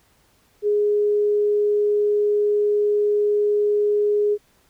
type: tone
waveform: sine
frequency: 415.3 Hz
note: G#4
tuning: in tune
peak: -16 dBFS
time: 0.62-4.38 s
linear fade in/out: 50 ms
effects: pink hiss -60 dBFS RMS until 4.69 s